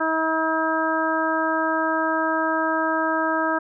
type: harmonic tone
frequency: 320 Hz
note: D#4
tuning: 49 cents sharp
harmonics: 1 / 2 / 3 / 4 / 5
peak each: -26 / -26 / -26 / -26 / -26 dBFS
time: 0-3.59 s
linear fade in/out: 10 ms
effects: none